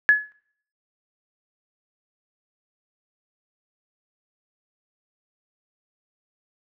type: tone with exponential decay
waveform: sine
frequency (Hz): 1700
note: G#6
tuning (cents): +40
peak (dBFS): -8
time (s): 0.09-0.32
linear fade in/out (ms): 0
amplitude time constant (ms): 48
effects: noise-tail reverb RT60 0.6 s tail -23 dB re dry